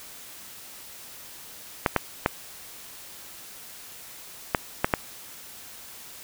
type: clicks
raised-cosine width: 0.5 ms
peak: -4 dBFS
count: 6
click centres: 1.862 / 1.963 / 2.261 / 4.548 / 4.845 / 4.938 s
effects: white hiss -44 dBFS RMS until 6.23 s